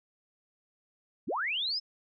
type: linear sweep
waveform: sine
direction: up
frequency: 115.2 to 5274 Hz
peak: -29 dBFS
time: 1.27-1.8 s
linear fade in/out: 20 ms
effects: none